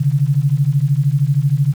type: beating tone pair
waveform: sine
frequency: 134.4 / 147.4 Hz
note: C3 / D3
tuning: +47 / +7 cents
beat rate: 13 Hz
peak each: -15 dBFS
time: 0-1.74 s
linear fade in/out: 10 ms
effects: 7-bit